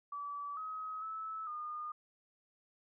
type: tone with pitch steps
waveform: sine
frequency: 1151 / 1271 / 1304 / 1220 Hz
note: D6 / D#6 / E6 / D#6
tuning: -35 / +36 / -19 / -34 cents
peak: -39 dBFS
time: 0.12-1.92 s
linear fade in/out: 5 ms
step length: 450 ms
effects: none